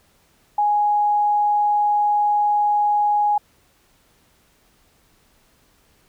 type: tone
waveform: sine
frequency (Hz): 830.6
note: G#5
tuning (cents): 0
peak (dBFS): -15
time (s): 0.58-3.38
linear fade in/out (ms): 5
effects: pink hiss -59 dBFS RMS until 6.08 s